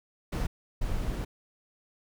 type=noise bursts at uneven times; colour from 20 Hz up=brown; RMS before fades=-30 dBFS; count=2; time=0.32-0.47 / 0.81-1.25 s; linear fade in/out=10 ms; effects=none